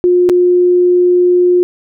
sine tone with dropouts, 357.1 Hz, F4, 39 cents sharp, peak -6 dBFS, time 0.04-1.63 s, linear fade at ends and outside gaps 0 ms, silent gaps 0.291-0.297 s, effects none

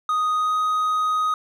triangle tone with pitch glide, 1244.5 to 1251.7 Hz, D#6 to D#6, 0 to +10 cents, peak -17 dBFS, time 0.09-1.34 s, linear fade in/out 2 ms, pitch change +10 cents, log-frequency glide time 0.35-0.55 s, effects none

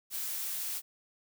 blue noise, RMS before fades -36 dBFS, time 0.1-0.82 s, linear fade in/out 50 ms, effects none

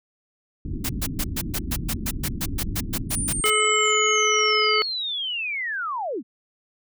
pink low-pass noise, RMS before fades -29 dBFS, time 0.65-3.41 s, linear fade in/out 2 ms, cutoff 330 Hz, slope 48 dB/octave
white noise bursts, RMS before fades -27 dBFS, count 16, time 0.84-3.504 s, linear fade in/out 10 ms, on 54 ms, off 120 ms
sine linear sweep, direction down, 9610 to 189.3 Hz, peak -25 dBFS, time 3.09-6.23 s, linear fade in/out 50 ms
harmonic tone, 428.4 Hz, A4, 46 cents flat, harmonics 1 / 3 / 5 / 7, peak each -24 / -23 / -23 / -24 dBFS, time 3.44-4.82 s, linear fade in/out 0 ms
effects none

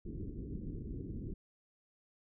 pink low-pass noise, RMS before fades -42 dBFS, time 0.05-1.34 s, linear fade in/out 10 ms, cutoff 390 Hz, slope 48 dB/octave, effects none

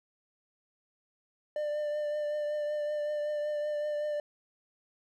triangle tone with vibrato, 596 Hz, D5, 25 cents sharp, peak -28 dBFS, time 1.56-4.2 s, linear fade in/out 2 ms, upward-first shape triangle, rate 5.3 Hz, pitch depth 23 cents each way, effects none

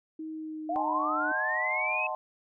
sine tone with pitch glide, 315.6 to 302.9 Hz, D#4 to D#4, +25 to -46 cents, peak -35 dBFS, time 0.19-1.32 s, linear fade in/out 5 ms, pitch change -71 cents, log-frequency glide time 0.3-1.17 s
sine linear sweep, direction up, 659.3 to 2600 Hz, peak -28 dBFS, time 0.69-2.07 s, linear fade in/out 5 ms
sine chord, D# diminished seventh, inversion none, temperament equal, 622.3 / 740 / 880 / 1046.5 Hz, D#5 / F#5 / A5 / C6, 0 / 0 / 0 / 0 cents, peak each -36 dBFS, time 0.76-2.15 s, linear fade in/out 0 ms
effects none

